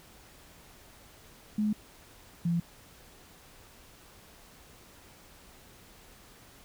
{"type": "tone pair in turn", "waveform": "sine", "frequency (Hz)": [211.9, 170.41], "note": ["G#3", "F3"], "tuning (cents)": [35, -42], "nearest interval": "major third", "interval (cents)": 377, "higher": "first", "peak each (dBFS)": -25, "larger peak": "neither", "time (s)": [[1.58, 1.73], [2.45, 2.6]], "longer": "neither", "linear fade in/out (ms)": 5, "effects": ["pink hiss -55 dBFS RMS until 6.64 s"]}